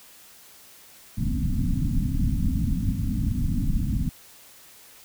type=low-pass noise; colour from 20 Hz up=pink; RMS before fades=-24 dBFS; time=1.17-4.1 s; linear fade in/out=20 ms; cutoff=280 Hz; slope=96 dB/octave; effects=white hiss -50 dBFS RMS until 5.04 s